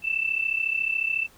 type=tone pair together; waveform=sine; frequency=2637 / 2671 Hz; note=E7 / E7; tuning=0 / +22 cents; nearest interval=unison; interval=22 cents; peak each=-26 dBFS; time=0.02-1.28 s; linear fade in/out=50 ms; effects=pink hiss -55 dBFS RMS until 1.37 s